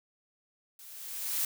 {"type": "noise with level ramp", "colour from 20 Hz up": "blue", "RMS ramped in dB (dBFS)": [-51, -29], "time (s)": [0.79, 1.45], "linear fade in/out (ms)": 2, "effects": []}